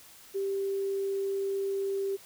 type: tone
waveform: sine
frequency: 392.2 Hz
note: G4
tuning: 1 cent sharp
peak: -28 dBFS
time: 0.34-2.17 s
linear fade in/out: 20 ms
effects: white hiss -53 dBFS RMS until 2.25 s